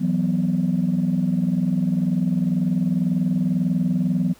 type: chord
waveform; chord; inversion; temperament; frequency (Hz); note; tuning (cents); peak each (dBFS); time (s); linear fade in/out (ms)
sine; E suspended second; none; equal; 164.81 / 185 / 246.9; E3 / F#3 / B3; 0 / 0 / 0; -22 / -20 / -23; 0-4.34; 20
effects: tanh soft clip ceiling -12 dBFS + pink hiss -52 dBFS RMS until 4.39 s